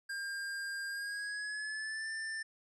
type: tone with pitch glide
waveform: square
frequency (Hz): 1604 to 1779.7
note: G6 to A6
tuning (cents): +39 to +19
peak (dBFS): -38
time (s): 0.09-2.43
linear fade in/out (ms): 10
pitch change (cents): +180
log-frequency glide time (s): 0.88-2.11
effects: resampled to 24000 Hz